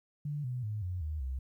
sine tone with pitch steps, 146.83 / 124.9 / 106.25 / 90.38 / 76.89 / 65.41 Hz, D3 / B2 / G#2 / F#2 / D#2 / C2, 0 / +20 / +40 / -40 / -20 / 0 cents, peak -33 dBFS, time 0.25-1.39 s, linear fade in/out 5 ms, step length 190 ms, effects 12-bit

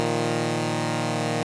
10% pulse chord, Bb suspended fourth, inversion none, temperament equal, 116.54 / 155.56 / 174.61 Hz, Bb2 / Eb3 / F3, 0 / 0 / 0 cents, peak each -18 / -18 / -24 dBFS, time 0-1.43 s, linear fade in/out 0 ms, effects resampled to 22050 Hz

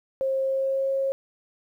sine tone with pitch glide, 534 to 541.1 Hz, C5 to C#5, +35 to -42 cents, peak -22 dBFS, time 0.21-1.12 s, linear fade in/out 0 ms, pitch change +23 cents, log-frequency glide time 0.42-0.91 s, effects 10-bit

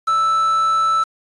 triangle tone with quantisation, 1318.5 Hz, E6, in tune, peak -12 dBFS, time 0.07-1.04 s, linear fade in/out 10 ms, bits 6, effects resampled to 22050 Hz

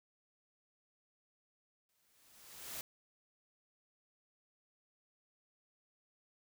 white noise with exponential growth, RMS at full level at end -42 dBFS, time 1.89-2.81 s, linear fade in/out 1 ms, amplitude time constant 200 ms, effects none

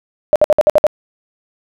sine tone bursts, 605 Hz, D#5, 49 cents flat, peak -5 dBFS, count 7, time 0.33-0.867 s, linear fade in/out 0 ms, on 27 ms, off 58 ms, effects none

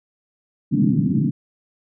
pink band-pass noise, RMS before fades -18 dBFS, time 0.71-1.31 s, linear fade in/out 20 ms, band 130 to 280 Hz, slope 48 dB/octave, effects none

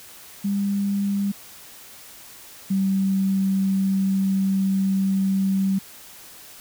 sine tone pair in turn, 200 / 193.1 Hz, G3 / G3, +35 / -26 cents, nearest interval minor second, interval 61 cents, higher first, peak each -20 / -18 dBFS, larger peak second, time 0.44-1.32 / 2.7-5.79 s, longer second, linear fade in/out 10 ms, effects white hiss -44 dBFS RMS until 6.6 s

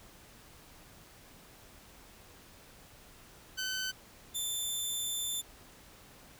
15% pulse tone pair in turn, 1522 / 3541 Hz, F#6 / A7, +48 / +10 cents, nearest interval octave + minor third, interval 1462 cents, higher second, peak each -27 / -26 dBFS, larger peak second, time 3.57-3.92 / 4.34-5.42 s, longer second, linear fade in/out 20 ms, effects pink hiss -56 dBFS RMS until 6.39 s

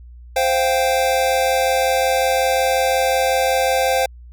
square chord, C suspended fourth, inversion none, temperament equal, 523.3 / 698.5 / 784 Hz, C5 / F5 / G5, 0 / 0 / 0 cents, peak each -19 / -22 / -21 dBFS, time 0.36-4.06 s, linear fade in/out 5 ms, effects added 60 Hz sine -37 dBFS peak until 4.32 s

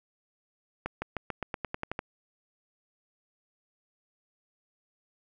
accelerating click train, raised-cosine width 0.5 ms, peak -17 dBFS, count 11, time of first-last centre 0.86-1.991 s, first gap 160 ms, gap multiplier 0.92, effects none

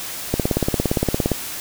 click train, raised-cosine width 2 ms, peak -4 dBFS, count 18, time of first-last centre 0.34-1.317 s, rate 17.4 Hz, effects white hiss -30 dBFS RMS until 1.6 s

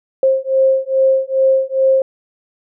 sine beating tone pair, 530 / 532.4 Hz, C5 / C5, +22 / +30 cents, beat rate 2.4 Hz, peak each -14 dBFS, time 0.23-2.02 s, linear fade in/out 2 ms, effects none

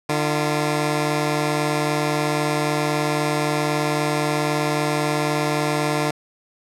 10% pulse tone pair together, 150 / 343.8 Hz, D3 / F4, +37 / -27 cents, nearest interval octave + major second, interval 1436 cents, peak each -12 / -18 dBFS, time 0.09-6.11 s, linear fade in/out 5 ms, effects low-pass 11000 Hz 12 dB/octave

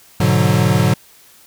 square chord, G# half-diminished seventh, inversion none, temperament equal, 103.83 / 123.47 / 146.83 / 185 Hz, G#2 / B2 / D3 / F#3, 0 / 0 / 0 / 0 cents, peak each -18 dBFS, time 0.2-0.94 s, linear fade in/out 5 ms, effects white hiss -47 dBFS RMS until 1.46 s

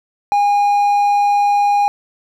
triangle tone, 816 Hz, G#5, 31 cents flat, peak -9 dBFS, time 0.32-1.88 s, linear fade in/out 0 ms, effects none

